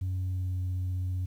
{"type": "tone with pitch glide", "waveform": "sine", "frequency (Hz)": [92.7, 91.53], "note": ["F#2", "F#2"], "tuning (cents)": [4, -18], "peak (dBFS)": -26, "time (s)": [0.01, 1.26], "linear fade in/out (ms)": 10, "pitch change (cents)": -22, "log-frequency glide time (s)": [0.14, 0.6], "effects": ["tanh soft clip ceiling -27 dBFS", "10-bit"]}